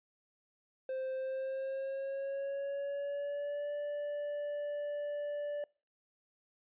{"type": "tone with pitch glide", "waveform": "triangle", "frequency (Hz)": [523.3, 584], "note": ["C5", "D5"], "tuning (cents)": [0, -10], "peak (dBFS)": -33, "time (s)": [0.89, 5.64], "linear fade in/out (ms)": 2, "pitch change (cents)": 190, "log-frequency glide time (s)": [1.14, 3.73], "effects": ["noise-tail reverb RT60 0.4 s tail -26 dB re dry", "resampled to 8000 Hz"]}